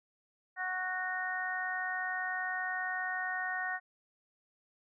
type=harmonic tone; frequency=369.5 Hz; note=F#4; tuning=2 cents flat; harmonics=2 / 3 / 4 / 5; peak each=-39 / -44 / -38 / -36 dBFS; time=0.56-3.8 s; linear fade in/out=50 ms; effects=none